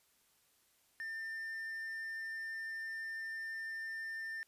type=tone; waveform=triangle; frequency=1797 Hz; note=A6; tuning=36 cents sharp; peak=-38 dBFS; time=1-4.43 s; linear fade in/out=0 ms; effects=white hiss -72 dBFS RMS until 4.47 s + resampled to 32000 Hz